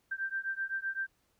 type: beating tone pair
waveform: sine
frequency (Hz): 1568 / 1575.8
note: G6 / G6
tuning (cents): 0 / +9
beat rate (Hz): 7.8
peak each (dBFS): -36 / -36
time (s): 0.11-1.07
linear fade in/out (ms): 10
effects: pink hiss -74 dBFS RMS until 1.39 s